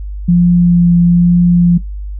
sine tone with vibrato, 174.1 Hz, F3, 5 cents flat, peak -5 dBFS, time 0.28-1.78 s, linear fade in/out 10 ms, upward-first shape triangle, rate 1.1 Hz, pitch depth 13 cents each way, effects noise-tail reverb RT60 0.2 s tail -23 dB re dry + added 50 Hz sine -20 dBFS peak until 2.19 s

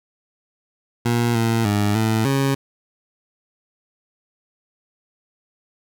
20% pulse tone with pitch steps, 118.6 / 114.5 / 103.1 / 110.8 / 136.8 Hz, A#2 / A#2 / G#2 / A2 / C#3, +30 / -31 / -12 / +13 / -23 cents, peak -12 dBFS, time 1.05-2.55 s, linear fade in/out 10 ms, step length 300 ms, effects none

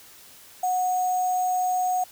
sine tone with sample-and-hold, 734 Hz, F#5, 14 cents flat, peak -21 dBFS, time 0.63-2.04 s, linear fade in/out 5 ms, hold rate 7350 Hz, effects white hiss -49 dBFS RMS until 2.11 s

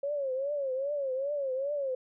sine tone with vibrato, 550 Hz, C#5, 14 cents flat, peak -29 dBFS, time 0.03-1.95 s, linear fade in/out 5 ms, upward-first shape triangle, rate 2.5 Hz, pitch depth 140 cents each way, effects none

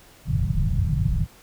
white low-pass noise, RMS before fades -22 dBFS, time 0.25-1.27 s, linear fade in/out 50 ms, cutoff 160 Hz, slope 48 dB/octave, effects pink hiss -51 dBFS RMS until 1.42 s

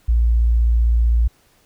sine tone, 57.8 Hz, A#1, 14 cents flat, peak -12 dBFS, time 0.08-1.28 s, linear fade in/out 10 ms, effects pink hiss -57 dBFS RMS until 1.65 s

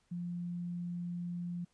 sine tone, 174.61 Hz, F3, in tune, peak -36 dBFS, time 0.11-1.65 s, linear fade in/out 10 ms, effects pink hiss -74 dBFS RMS until 1.73 s + resampled to 22050 Hz

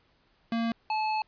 square tone pair in turn, 230 / 864.9 Hz, A#3 / A5, -23 / -30 cents, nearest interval octave + major seventh, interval 2293 cents, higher second, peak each -27 dBFS, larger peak neither, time 0.52-0.72 / 0.9-1.22 s, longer second, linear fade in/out 2 ms, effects pink hiss -67 dBFS RMS until 1.27 s + resampled to 11025 Hz

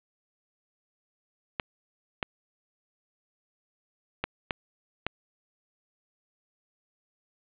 clicks, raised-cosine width 0.3 ms, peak -11 dBFS, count 5, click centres 1.598 / 2.228 / 4.24 / 4.508 / 5.066 s, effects resampled to 8000 Hz + 7-bit

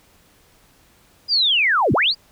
sine linear two-way sweep, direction down then up, 4982 to 80 to 4982 Hz, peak -14 dBFS, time 1.28-2.15 s, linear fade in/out 50 ms, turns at 1.93 s, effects pink hiss -55 dBFS RMS until 2.31 s

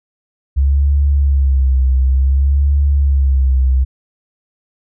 sine tone with vibrato, 67.9 Hz, C#2, 35 cents flat, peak -9 dBFS, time 0.56-3.85 s, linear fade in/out 20 ms, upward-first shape sine, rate 0.56 Hz, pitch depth 79 cents each way, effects none

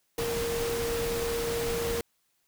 sine tone in noise, 466.2 Hz, A#4, in tune, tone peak -29 dBFS, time 0.18-2.01 s, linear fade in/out 2 ms, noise pink, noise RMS -34 dBFS, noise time 0.18-2.01 s, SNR +2 dB, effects white hiss -73 dBFS RMS until 2.47 s

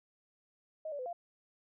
sine tone with pitch steps, 628 / 576 / 507 / 692 Hz, D#5 / D5 / B4 / F5, +16 / -34 / +45 / -16 cents, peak -37 dBFS, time 0.85-1.13 s, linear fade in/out 5 ms, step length 70 ms, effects none

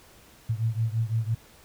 sine beating tone pair, 110.7 / 116.6 Hz, A2 / A#2, +11 / +1 cents, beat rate 5.9 Hz, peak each -26 / -28 dBFS, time 0.49-1.35 s, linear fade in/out 10 ms, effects pink hiss -54 dBFS RMS until 1.64 s

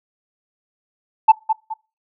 sine tone with echo, 880 Hz, A5, in tune, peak -3 dBFS, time 1.28-1.32 s, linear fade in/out 10 ms, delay 210 ms, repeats 2, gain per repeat -10 dB, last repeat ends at 1.74 s, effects noise-tail reverb RT60 0.3 s tail -24 dB re dry + tanh soft clip ceiling -3 dBFS

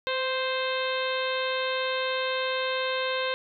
harmonic tone with a mistuned harmonic, 523 Hz, C5, 1 cent flat, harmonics 1 / 2 / 3 / 4 / 5 / 6 / 7 / 8, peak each -29 / -33 / -34 / -37 / -36 / -38 / -36 / -41 dBFS, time 0.07-3.34 s, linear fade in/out 0 ms, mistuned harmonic 1, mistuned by -21 cents, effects none

